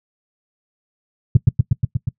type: tone with echo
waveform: sine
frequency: 123.47 Hz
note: B2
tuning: in tune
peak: -3 dBFS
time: 1.35-1.37 s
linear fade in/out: 5 ms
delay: 120 ms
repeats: 6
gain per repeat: -2 dB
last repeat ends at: 2.09 s
effects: noise-tail reverb RT60 0.1 s tail -21 dB re dry + tanh soft clip ceiling -1 dBFS